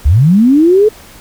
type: linear sweep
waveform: sine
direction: up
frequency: 59.1 to 440 Hz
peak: -4 dBFS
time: 0.05-0.89 s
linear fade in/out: 10 ms
effects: pink hiss -37 dBFS RMS until 1.2 s